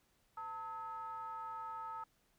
triangle ring-modulated tone, 195.4 Hz, G3, 5 cents flat, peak -37 dBFS, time 0.37-2.04 s, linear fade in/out 5 ms, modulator 1090 Hz, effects pink hiss -75 dBFS RMS until 2.38 s

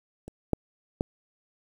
clicks, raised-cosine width 2 ms, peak -27 / -10 / -12 dBFS, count 3, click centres 0.28 / 0.533 / 1.009 s, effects 8-bit

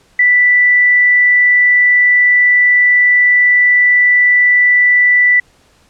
sine tone, 1974 Hz, B6, 1 cent flat, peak -6 dBFS, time 0.19-5.4 s, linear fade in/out 5 ms, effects pink hiss -51 dBFS RMS until 5.89 s + low-pass 9000 Hz 12 dB/octave

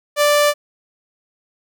sawtooth tone, 587.3 Hz, D5, in tune, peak -8 dBFS, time 0.16-0.54 s, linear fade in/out 50 ms, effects none

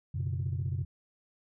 sine chord, F# suspended fourth, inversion none, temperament equal, 92.5 / 123.47 / 138.59 Hz, F#2 / B2 / C#3, 0 / 0 / 0 cents, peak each -32 / -34 / -34 dBFS, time 0.14-0.85 s, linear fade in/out 10 ms, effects tanh soft clip ceiling -24 dBFS

